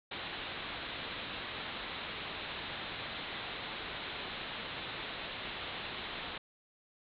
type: low-pass noise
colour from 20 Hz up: white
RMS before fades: -42 dBFS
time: 0.11-6.38 s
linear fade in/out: 5 ms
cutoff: 4000 Hz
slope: 96 dB/octave
effects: none